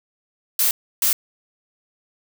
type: noise bursts at uneven times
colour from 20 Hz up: blue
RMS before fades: -18 dBFS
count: 2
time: 0.59-0.71 / 1.02-1.13 s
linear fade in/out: 2 ms
effects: none